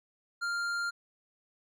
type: tone with hard clipping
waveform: sine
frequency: 1396.9 Hz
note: F6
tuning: in tune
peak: -32 dBFS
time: 0.41-0.91 s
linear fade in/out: 20 ms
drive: 10 dB
effects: none